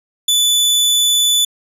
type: tone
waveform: sawtooth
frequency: 3482 Hz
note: A7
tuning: 19 cents flat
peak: -8 dBFS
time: 0.28-1.45 s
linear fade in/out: 5 ms
effects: resampled to 32000 Hz